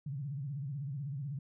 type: tone with vibrato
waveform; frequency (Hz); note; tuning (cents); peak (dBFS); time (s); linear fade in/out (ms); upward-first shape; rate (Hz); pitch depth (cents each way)
sine; 139.5; C#3; +11; -36; 0.06-1.39; 5; sine; 16; 160
effects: none